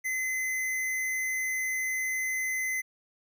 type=tone; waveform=square; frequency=2043 Hz; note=C7; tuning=42 cents flat; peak=-29 dBFS; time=0.04-2.82 s; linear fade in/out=20 ms; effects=none